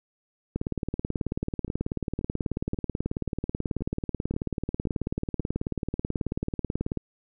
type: two click trains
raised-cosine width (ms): 3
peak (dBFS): -15 / -24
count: 119 / 8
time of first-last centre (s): 0.56-6.973 / 1.68-5.403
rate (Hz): 18.4 / 1.88
effects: none